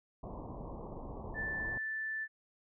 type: low-pass noise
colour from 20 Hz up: pink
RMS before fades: -44 dBFS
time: 0.23-1.78 s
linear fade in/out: 5 ms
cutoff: 1100 Hz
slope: 96 dB/octave
type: tone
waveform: sine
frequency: 1760 Hz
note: A6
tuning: in tune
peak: -35 dBFS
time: 1.34-2.28 s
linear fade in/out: 50 ms
effects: none